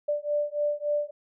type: beating tone pair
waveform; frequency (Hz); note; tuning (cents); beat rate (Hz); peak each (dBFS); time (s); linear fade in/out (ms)
sine; 587.3 / 590.8; D5 / D5; 0 / +10; 3.5; -28 / -28; 0.08-1.11; 10
effects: none